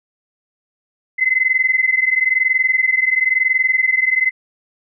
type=tone pair together; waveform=sine; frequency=2036 / 2057 Hz; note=C7 / C7; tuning=-48 / -30 cents; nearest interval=unison; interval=18 cents; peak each=-16 dBFS; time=1.18-4.31 s; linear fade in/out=20 ms; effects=none

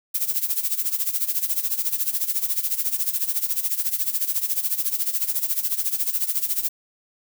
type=noise with tremolo; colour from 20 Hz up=violet; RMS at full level=-21 dBFS; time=0.14-6.69 s; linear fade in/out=10 ms; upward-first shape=sine; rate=14 Hz; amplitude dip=80%; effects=none

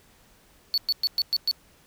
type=tone bursts; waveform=triangle; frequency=4442 Hz; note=C#8; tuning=3 cents sharp; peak=-19 dBFS; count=6; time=0.74-1.512 s; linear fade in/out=0 ms; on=37 ms; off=110 ms; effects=pink hiss -58 dBFS RMS until 1.86 s

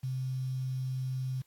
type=tone with quantisation; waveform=sine; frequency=130.1 Hz; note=C3; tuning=9 cents flat; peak=-31 dBFS; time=0.03-1.42 s; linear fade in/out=10 ms; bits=9; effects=white hiss -71 dBFS RMS until 1.46 s + AAC 64 kbps

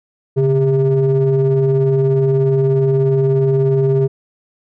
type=ring-modulated tone; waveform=triangle; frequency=130.81 Hz; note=C3; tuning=in tune; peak=-6 dBFS; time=0.36-4.08 s; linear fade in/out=20 ms; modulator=270 Hz; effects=none

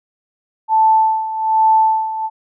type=tone with tremolo; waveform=sine; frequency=880 Hz; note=A5; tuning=in tune; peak=-8 dBFS; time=0.68-2.3 s; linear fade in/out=50 ms; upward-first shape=sine; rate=1.2 Hz; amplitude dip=75%; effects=none

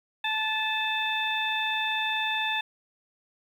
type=harmonic tone with a mistuned harmonic; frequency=872 Hz; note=A5; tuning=16 cents flat; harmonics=1 / 2 / 3 / 4; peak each=-31 / -31 / -31 / -31 dBFS; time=0.24-2.61 s; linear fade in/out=5 ms; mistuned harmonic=4; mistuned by=+39 cents; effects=9-bit

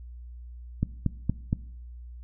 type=click train; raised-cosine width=5 ms; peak=-11 dBFS; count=4; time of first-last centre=0.83-1.529 s; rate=4.29 Hz; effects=noise-tail reverb RT60 0.7 s tail -20 dB re dry + added 60 Hz sine -40 dBFS peak until 2.23 s

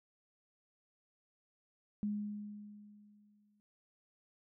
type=tone with exponential decay; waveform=sine; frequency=207.7 Hz; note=G#3; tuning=in tune; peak=-32 dBFS; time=2.03-3.6 s; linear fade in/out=0 ms; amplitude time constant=340 ms; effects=none

